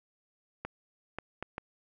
clicks, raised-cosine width 0.5 ms, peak -21 dBFS, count 4, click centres 0.65 / 1.186 / 1.426 / 1.581 s, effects none

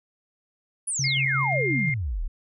sine exponential sweep, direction down, 10548 to 30.16 Hz, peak -25 dBFS, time 0.87-2.28 s, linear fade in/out 10 ms
sine tone with tremolo, 135.9 Hz, C#3, 34 cents flat, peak -25 dBFS, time 0.99-1.9 s, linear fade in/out 5 ms, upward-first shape square, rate 5.6 Hz, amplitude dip 30%
sine tone with pitch glide, 2134 to 2112 Hz, C7 to C7, +34 to +16 cents, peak -24 dBFS, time 1.04-1.94 s, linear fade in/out 2 ms, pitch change -18 cents, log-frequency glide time 1.24-1.71 s
effects none

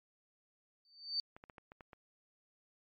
sine tone with exponential growth, 4577 Hz, D8, 45 cents flat, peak -30 dBFS, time 0.85-1.2 s, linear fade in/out 1 ms, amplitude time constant 74 ms
clicks, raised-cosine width 0.5 ms, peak -37 dBFS, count 7, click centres 1.365 / 1.439 / 1.498 / 1.582 / 1.719 / 1.808 / 1.932 s
effects MP3 48 kbps

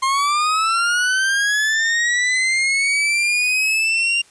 40% pulse linear sweep, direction up, 1054 to 2794 Hz, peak -15 dBFS, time 0.02-4.22 s, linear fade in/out 10 ms, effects white hiss -51 dBFS RMS until 4.3 s + resampled to 22050 Hz

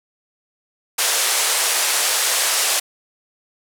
white band-pass noise, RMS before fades -19 dBFS, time 0.98-2.8 s, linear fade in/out 10 ms, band 460 to 11000 Hz, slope 24 dB/octave, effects none

